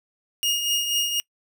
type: tone with tremolo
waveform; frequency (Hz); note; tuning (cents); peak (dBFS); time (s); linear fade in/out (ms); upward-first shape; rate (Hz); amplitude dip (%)
sawtooth; 2854; F7; +37; -16; 0.43-1.2; 0; triangle; 4.1; 55
effects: noise-tail reverb RT60 0.1 s tail -25 dB re dry